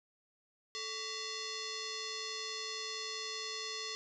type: tone with frequency modulation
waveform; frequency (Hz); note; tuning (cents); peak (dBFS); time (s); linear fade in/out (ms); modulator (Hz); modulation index
sine; 437.8; A4; -9; -38; 0.75-3.95; 0; 785; 7
effects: none